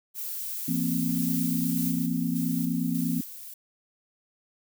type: noise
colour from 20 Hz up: violet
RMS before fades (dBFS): -34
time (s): 0.14-1.94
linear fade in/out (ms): 50
type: chord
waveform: sine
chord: F suspended fourth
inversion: none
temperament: equal with one note detuned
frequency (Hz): 170.33 / 233.1 / 261.6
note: F3 / Bb3 / C4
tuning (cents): -43 / 0 / 0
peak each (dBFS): -29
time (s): 0.68-3.21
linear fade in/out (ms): 5
type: noise with tremolo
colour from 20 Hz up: violet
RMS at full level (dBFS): -37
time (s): 1.18-3.54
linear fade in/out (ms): 10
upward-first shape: square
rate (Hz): 1.7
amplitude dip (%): 45
effects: none